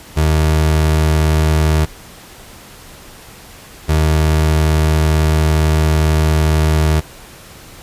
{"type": "tone pair in turn", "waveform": "30% pulse", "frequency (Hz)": [77.78, 77.78], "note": ["D#2", "D#2"], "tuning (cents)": [0, 0], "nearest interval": "unison", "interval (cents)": 0, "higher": "neither", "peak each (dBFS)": -8, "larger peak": "neither", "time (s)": [[0.16, 1.86], [3.88, 7.01]], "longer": "second", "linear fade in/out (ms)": 20, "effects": ["pink hiss -38 dBFS RMS until 7.82 s", "resampled to 32000 Hz"]}